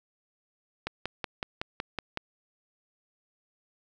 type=click train; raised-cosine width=0.3 ms; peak=-15 dBFS; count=8; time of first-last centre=0.87-2.174 s; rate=5.37 Hz; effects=none